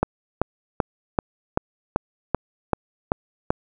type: click train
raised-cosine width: 1 ms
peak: -4 dBFS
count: 10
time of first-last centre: 0.03-3.505 s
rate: 2.59 Hz
effects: none